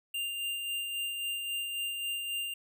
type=tone with tremolo; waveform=square; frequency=2794 Hz; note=F7; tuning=in tune; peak=-32 dBFS; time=0.14-2.54 s; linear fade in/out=5 ms; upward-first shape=sine; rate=3.7 Hz; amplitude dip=35%; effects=none